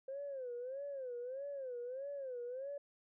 sine tone with vibrato, 523.3 Hz, C5, in tune, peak -40 dBFS, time 0.08-2.78 s, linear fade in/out 5 ms, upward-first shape sine, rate 1.6 Hz, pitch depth 150 cents each way, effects tanh soft clip ceiling -36 dBFS

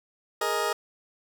20% pulse chord, Ab suspended second, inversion none, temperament just, 415.3 / 467.2 / 623 Hz, Ab4 / Bb4 / Eb5, 0 / +4 / +2 cents, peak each -25 / -25 / -26 dBFS, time 0.41-0.73 s, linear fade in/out 5 ms, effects none

